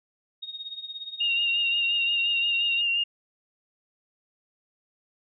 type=tone with tremolo; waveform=sine; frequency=3729 Hz; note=A#7; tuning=in tune; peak=-31 dBFS; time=0.42-2.82 s; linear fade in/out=10 ms; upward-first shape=triangle; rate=17 Hz; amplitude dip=85%
type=tone with vibrato; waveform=sine; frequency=2794 Hz; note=F7; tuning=in tune; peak=-22 dBFS; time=1.2-3.04 s; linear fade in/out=10 ms; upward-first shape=sine; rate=5.7 Hz; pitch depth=30 cents each way
effects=none